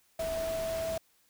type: tone in noise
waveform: sine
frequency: 653 Hz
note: E5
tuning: 17 cents flat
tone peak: -31 dBFS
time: 0.19-0.98 s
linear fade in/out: 5 ms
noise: pink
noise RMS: -41 dBFS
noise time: 0.19-0.98 s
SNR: +7 dB
effects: white hiss -68 dBFS RMS until 1.29 s